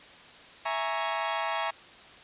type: chord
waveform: sawtooth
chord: A# half-diminished seventh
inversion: second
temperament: equal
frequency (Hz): 659.3 / 830.6 / 932.3 / 1108.7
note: E5 / G#5 / A#5 / C#6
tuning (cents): 0 / 0 / 0 / 0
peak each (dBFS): -30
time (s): 0.65-1.71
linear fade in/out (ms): 10
effects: white hiss -50 dBFS RMS until 2.23 s + resampled to 8000 Hz